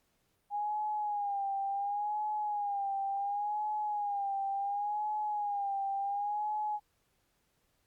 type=tone with vibrato; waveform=sine; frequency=817 Hz; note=G#5; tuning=29 cents flat; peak=-31 dBFS; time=0.5-6.8 s; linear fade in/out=50 ms; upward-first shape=sine; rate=0.7 Hz; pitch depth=65 cents each way; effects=pink hiss -75 dBFS RMS until 7.86 s + Opus 48 kbps